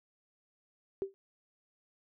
sine tone with exponential decay, 390 Hz, G4, 9 cents flat, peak -27 dBFS, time 1.02-1.14 s, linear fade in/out 0 ms, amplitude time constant 25 ms, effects none

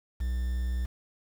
triangle tone with quantisation, 61.74 Hz, B1, in tune, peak -25 dBFS, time 0.2-0.86 s, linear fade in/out 10 ms, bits 8, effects none

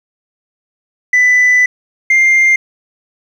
sine tone pair in turn, 1992 / 2105 Hz, B6 / C7, +14 / +10 cents, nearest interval minor second, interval 96 cents, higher second, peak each -4 dBFS, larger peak neither, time 1.13-1.66 / 2.1-2.56 s, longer first, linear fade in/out 5 ms, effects tanh soft clip ceiling -5 dBFS + 7-bit

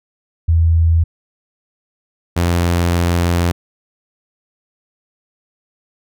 sine / sawtooth tone pair in turn, 82.41 / 86.44 Hz, E2 / F2, 0 / -17 cents, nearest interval minor second, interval 83 cents, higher second, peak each -9 dBFS, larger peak neither, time 0.48-1.04 / 2.36-3.52 s, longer second, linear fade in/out 10 ms, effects none

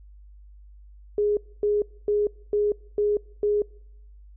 sine tone bursts, 415.3 Hz, G#4, in tune, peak -19 dBFS, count 6, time 1.18-3.62 s, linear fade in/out 2 ms, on 190 ms, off 260 ms, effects noise-tail reverb RT60 0.8 s tail -25 dB re dry + added 50 Hz sine -45 dBFS peak until 4.36 s

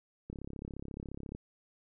click train, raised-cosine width 3 ms, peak -29 dBFS, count 37, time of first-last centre 0.3-1.35 s, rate 34.3 Hz, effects none

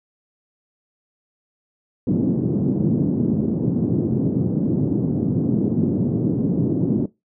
white band-pass noise, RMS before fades -20 dBFS, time 2.07-7.06 s, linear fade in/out 5 ms, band 120 to 300 Hz, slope 24 dB/octave, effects noise-tail reverb RT60 0.2 s tail -20 dB re dry

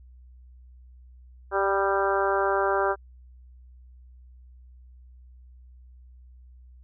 harmonic tone with a mistuned harmonic, 196 Hz, G3, in tune, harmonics 2 / 3 / 4 / 5 / 6 / 7 / 8, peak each -26 / -28 / -29 / -30 / -31 / -31 / -32 dBFS, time 1.51-2.96 s, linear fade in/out 50 ms, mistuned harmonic 6, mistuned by +25 cents, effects added 62 Hz sine -47 dBFS peak until 6.83 s

